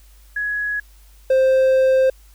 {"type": "tone pair in turn", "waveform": ["sine", "triangle"], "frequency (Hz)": [1676, 524.9], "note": ["G#6", "C5"], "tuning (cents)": [15, 5], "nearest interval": "octave + minor sixth", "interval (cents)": 2010, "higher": "first", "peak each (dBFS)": [-20, -10], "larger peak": "second", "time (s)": [[0.36, 0.8], [1.3, 2.1]], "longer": "second", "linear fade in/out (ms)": 5, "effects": ["added 50 Hz sine -45 dBFS peak until 2.34 s", "white hiss -55 dBFS RMS until 2.34 s"]}